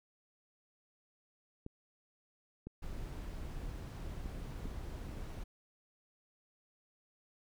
clicks, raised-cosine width 3 ms, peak -31 dBFS, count 4, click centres 1.664 / 2.67 / 4.259 / 4.656 s
brown noise, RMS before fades -43 dBFS, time 2.82-5.44 s, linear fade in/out 10 ms
effects none

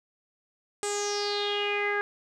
sawtooth tone with low-pass filter sweep, 410 Hz, G#4, 22 cents flat, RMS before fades -29 dBFS, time 0.83-2.01 s, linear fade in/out 0 ms, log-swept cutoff 8300 to 1700 Hz, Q 6.5, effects none

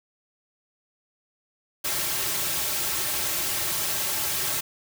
white noise with comb filter, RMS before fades -27 dBFS, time 1.84-4.61 s, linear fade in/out 10 ms, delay 4.1 ms, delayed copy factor -0.75, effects none

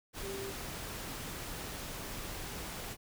sine tone in noise, 392 Hz, G4, in tune, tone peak -40 dBFS, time 0.21-0.54 s, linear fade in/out 50 ms, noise pink, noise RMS -42 dBFS, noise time 0.13-2.97 s, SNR -1 dB, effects none

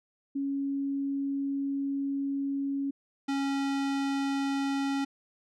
sine / square tone pair in turn, 277.2 / 275.8 Hz, C#4 / C#4, 0 / -9 cents, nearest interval unison, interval 9 cents, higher first, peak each -28 dBFS, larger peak neither, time 0.35-2.91 / 3.28-5.05 s, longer first, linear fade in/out 10 ms, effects low-pass 6000 Hz 12 dB/octave

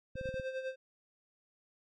square tone with tremolo, 523.3 Hz, C5, in tune, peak -35 dBFS, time 0.15-0.76 s, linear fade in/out 50 ms, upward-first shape sine, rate 10 Hz, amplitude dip 60%
clicks, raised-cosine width 5 ms, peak -32 dBFS, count 6, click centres 0.156 / 0.212 / 0.257 / 0.29 / 0.342 / 0.398 s
effects low-pass 3000 Hz 12 dB/octave

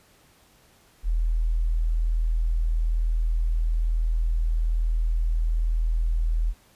sine tone, 40.56 Hz, E1, 27 cents flat, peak -20 dBFS, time 1.03-6.54 s, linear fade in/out 50 ms, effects pink hiss -58 dBFS RMS until 6.75 s + resampled to 32000 Hz

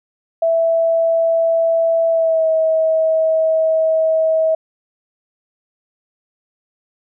sine tone with pitch glide, 660 to 640.8 Hz, E5 to E5, +2 to -49 cents, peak -12 dBFS, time 0.42-4.55 s, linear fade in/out 5 ms, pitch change -51 cents, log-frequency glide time 2.1-2.48 s, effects none

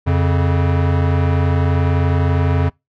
square tone pair together, 88 / 139.86 Hz, F2 / C#3, +14 / +16 cents, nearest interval minor sixth, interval 802 cents, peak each -15 / -19 dBFS, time 0.06-2.7 s, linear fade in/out 20 ms, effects noise-tail reverb RT60 0.2 s tail -25 dB re dry + low-pass 2000 Hz 12 dB/octave

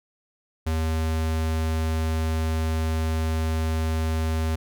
square tone, 80 Hz, D#2, 49 cents sharp, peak -23 dBFS, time 0.66-4.56 s, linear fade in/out 10 ms, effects none

